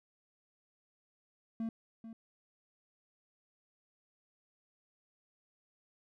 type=tone with echo; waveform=triangle; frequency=226 Hz; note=A3; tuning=47 cents sharp; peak=-32 dBFS; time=1.6-1.69 s; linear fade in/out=2 ms; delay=440 ms; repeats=1; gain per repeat=-11 dB; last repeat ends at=2.13 s; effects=none